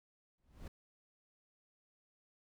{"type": "noise with exponential growth", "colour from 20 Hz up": "brown", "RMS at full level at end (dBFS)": -43, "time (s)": [0.38, 0.68], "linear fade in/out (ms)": 5, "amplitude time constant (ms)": 64, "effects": []}